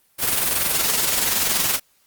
white noise with amplitude modulation, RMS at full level -18 dBFS, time 0.18-1.8 s, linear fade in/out 50 ms, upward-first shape sine, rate 21.2 Hz, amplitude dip 50%, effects white hiss -61 dBFS RMS until 2.06 s + Opus 32 kbps

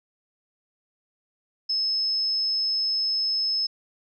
sine tone, 5200 Hz, E8, 24 cents flat, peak -22 dBFS, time 1.69-3.67 s, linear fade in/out 10 ms, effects none

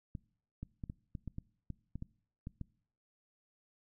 clicks, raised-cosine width 5 ms, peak -29 dBFS, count 12, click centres 0.152 / 0.63 / 0.838 / 0.899 / 1.152 / 1.277 / 1.384 / 1.703 / 1.956 / 2.024 / 2.471 / 2.613 s, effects noise-tail reverb RT60 0.6 s tail -23 dB re dry

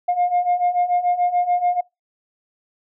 sine beating tone pair, 707 / 713.9 Hz, F5 / F5, +21 / +38 cents, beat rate 6.9 Hz, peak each -20 / -17 dBFS, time 0.08-1.81 s, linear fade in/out 10 ms, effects noise-tail reverb RT60 0.2 s tail -25 dB re dry + tanh soft clip ceiling -12 dBFS

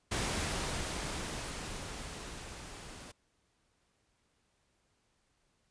pink noise with level ramp, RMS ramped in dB -33 to -49 dBFS, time 0.11-3.12 s, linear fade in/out 10 ms, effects pink hiss -75 dBFS RMS until 5.7 s + resampled to 22050 Hz

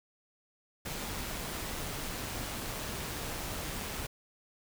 pink noise with amplitude modulation, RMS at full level -37 dBFS, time 0.85-4.07 s, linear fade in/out 10 ms, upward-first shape sine, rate 150 Hz, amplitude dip 25%, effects none

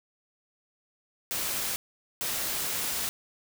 white noise bursts at uneven times, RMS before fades -31 dBFS, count 2, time 1.31-1.76 / 2.21-3.09 s, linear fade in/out 0 ms, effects none

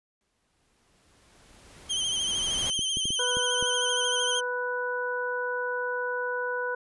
pink noise with exponential growth, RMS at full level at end -36 dBFS, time 0.21-2.7 s, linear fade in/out 0 ms, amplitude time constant 540 ms
sawtooth tone with vibrato, 3136 Hz, G7, in tune, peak -23 dBFS, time 1.89-4.41 s, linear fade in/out 20 ms, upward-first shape sine, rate 13 Hz, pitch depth 55 cents each way
clicks, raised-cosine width 3 ms, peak -24 dBFS, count 6, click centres 2.792 / 2.971 / 3.055 / 3.105 / 3.37 / 3.626 s
harmonic tone, 493.9 Hz, B4, in tune, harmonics 1 / 2 / 3, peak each -31 / -34 / -31 dBFS, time 3.19-6.75 s, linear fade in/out 5 ms
effects resampled to 24000 Hz

